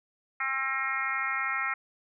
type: harmonic tone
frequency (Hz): 267.7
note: C4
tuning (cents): +40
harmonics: 3 / 4 / 5 / 6 / 7 / 8 / 9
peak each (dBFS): -41 / -39 / -32 / -42 / -33 / -33 / -40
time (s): 0.4-1.74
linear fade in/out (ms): 5
effects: none